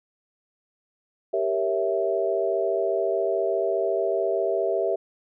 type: chord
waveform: sine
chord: G diminished seventh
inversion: none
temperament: equal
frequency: 392 / 466.2 / 554.4 / 659.3 Hz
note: G4 / Bb4 / Db5 / Fb5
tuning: 0 / 0 / 0 / 0 cents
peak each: -26 / -29 / -30 / -25 dBFS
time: 1.33-4.96 s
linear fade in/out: 10 ms
effects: none